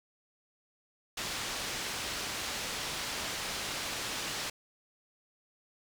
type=low-pass noise; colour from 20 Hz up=white; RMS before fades=-37 dBFS; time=1.17-4.5 s; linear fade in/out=5 ms; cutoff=5500 Hz; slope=12 dB/octave; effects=none